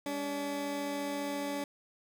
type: tone pair together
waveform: 20% pulse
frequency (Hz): 202 / 285.7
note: G#3 / D4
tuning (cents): -48 / -48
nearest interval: tritone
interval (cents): 600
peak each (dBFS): -39 / -29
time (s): 0.06-1.64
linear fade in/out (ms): 2
effects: none